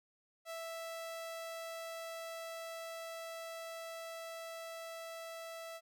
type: tone with level ramp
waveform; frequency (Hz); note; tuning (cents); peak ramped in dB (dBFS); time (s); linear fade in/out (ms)
sawtooth; 659.3; E5; 0; -38 to -41; 0.45-5.81; 50
effects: none